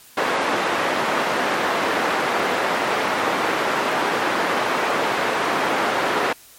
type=band-pass noise; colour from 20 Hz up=white; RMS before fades=-21 dBFS; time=0.17-6.33 s; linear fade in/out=5 ms; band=270 to 1400 Hz; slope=12 dB/octave; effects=white hiss -47 dBFS RMS until 6.58 s + MP3 64 kbps

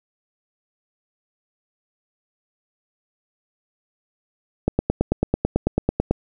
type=click train; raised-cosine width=2 ms; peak=-4 dBFS; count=14; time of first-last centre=4.68-6.11 s; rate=9.09 Hz; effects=none

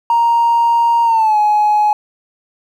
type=tone with pitch glide; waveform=triangle; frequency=934 to 841.8 Hz; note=A#5 to G#5; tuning=+3 to +23 cents; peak=-6 dBFS; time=0.1-1.93 s; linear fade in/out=2 ms; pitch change=-180 cents; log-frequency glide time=1.04-1.38 s; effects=tanh soft clip ceiling -6 dBFS + 8-bit

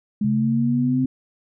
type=linear sweep; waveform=sine; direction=up; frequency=207.7 to 261.6 Hz; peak=-18 dBFS; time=0.21-1.06 s; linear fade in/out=5 ms
type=tone with pitch glide; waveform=sine; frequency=134.3 to 135.7 Hz; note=C3 to C#3; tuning=+46 to -36 cents; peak=-23 dBFS; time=0.24-1.05 s; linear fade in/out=5 ms; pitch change=+18 cents; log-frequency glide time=0.54-0.72 s
effects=none

